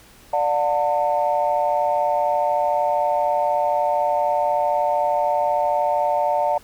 sine tone cluster, 589 / 722 / 898 Hz, D5 / F#5 / A5, +5 / -43 / +35 cents, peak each -21 dBFS, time 0.33-6.58 s, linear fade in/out 5 ms, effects tanh soft clip ceiling -9 dBFS + pink hiss -49 dBFS RMS until 6.63 s

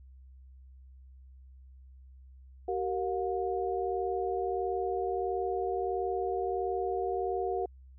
sine tone cluster, 382.7 / 464.2 / 718 Hz, G4 / A#4 / F5, -42 / -7 / +48 cents, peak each -32 / -35 / -34 dBFS, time 2.68-7.66 s, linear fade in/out 5 ms, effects added 65 Hz sine -50 dBFS peak until 7.98 s

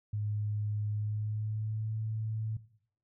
sine tone with pitch glide, 105 to 109.78 Hz, G#2 to A2, +19 to -3 cents, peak -31 dBFS, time 0.13-2.57 s, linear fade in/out 5 ms, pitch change +78 cents, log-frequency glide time 0.9-1.97 s, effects noise-tail reverb RT60 0.6 s tail -17 dB re dry

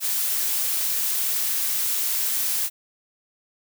blue noise, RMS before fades -24 dBFS, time 0-2.7 s, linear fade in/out 50 ms, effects none

